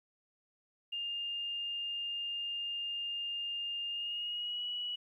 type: tone with pitch glide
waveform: sine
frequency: 2813 to 2931 Hz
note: F7 to F#7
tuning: +12 to -17 cents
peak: -35 dBFS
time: 0.92-4.96 s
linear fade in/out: 10 ms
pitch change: +71 cents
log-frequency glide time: 3.89-4.66 s
effects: 12-bit